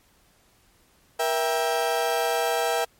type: chord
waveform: 35% pulse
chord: E diminished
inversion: second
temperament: just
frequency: 474.7 / 659.3 / 791.1 Hz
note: Bb4 / E5 / G5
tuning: +31 / 0 / +16 cents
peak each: -25 dBFS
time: 1.19-2.85 s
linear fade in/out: 10 ms
effects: pink hiss -61 dBFS RMS until 2.99 s + MP3 64 kbps